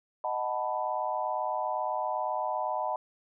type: chord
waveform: sine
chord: B dominant seventh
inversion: first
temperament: equal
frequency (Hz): 622.3 / 740 / 880 / 987.8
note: D#5 / F#5 / A5 / B5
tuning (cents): 0 / 0 / 0 / 0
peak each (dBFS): -34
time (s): 0.24-2.96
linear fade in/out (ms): 2
effects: none